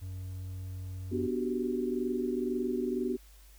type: tone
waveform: triangle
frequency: 92.6 Hz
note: F#2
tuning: 2 cents sharp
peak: -35 dBFS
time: 0.01-1.28 s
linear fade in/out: 20 ms
type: chord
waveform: sine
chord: G major seventh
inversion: first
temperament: equal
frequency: 246.9 / 293.7 / 370 / 392 Hz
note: B3 / D4 / F#4 / G4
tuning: 0 / 0 / 0 / 0 cents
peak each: -33 / -38 / -33 / -37 dBFS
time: 1.11-3.17 s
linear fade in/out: 20 ms
effects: added 50 Hz sine -53 dBFS peak until 3.58 s + white hiss -61 dBFS RMS until 3.58 s